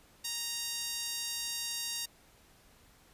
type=tone with high-pass filter; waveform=sawtooth; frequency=932.3 Hz; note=A#5; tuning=in tune; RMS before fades=-37 dBFS; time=0.24-2.06 s; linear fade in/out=10 ms; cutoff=4300 Hz; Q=1.1; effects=pink hiss -62 dBFS RMS until 3.13 s + resampled to 32000 Hz